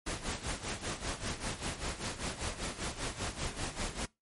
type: noise with tremolo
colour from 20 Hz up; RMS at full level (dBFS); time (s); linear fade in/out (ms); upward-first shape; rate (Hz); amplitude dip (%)
pink; -35; 0.06-4.06; 10; sine; 5.1; 75
effects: noise-tail reverb RT60 0.2 s tail -23 dB re dry + MP3 48 kbps